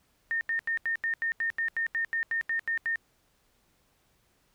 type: tone bursts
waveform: sine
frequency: 1826 Hz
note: A#6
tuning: 36 cents flat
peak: -26 dBFS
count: 15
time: 0.31-2.958 s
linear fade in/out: 0 ms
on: 100 ms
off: 82 ms
effects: pink hiss -69 dBFS RMS until 4.54 s